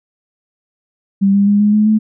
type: tone with pitch steps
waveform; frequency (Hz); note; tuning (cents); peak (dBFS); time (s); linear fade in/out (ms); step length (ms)
sine; 196.6 / 200.4 / 204.2 / 208.2 / 212.2 / 216.3; G3 / G3 / G#3 / G#3 / G#3 / A3; +5 / +38 / -29 / +5 / +38 / -29; -8; 1.21-1.99; 20; 130
effects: none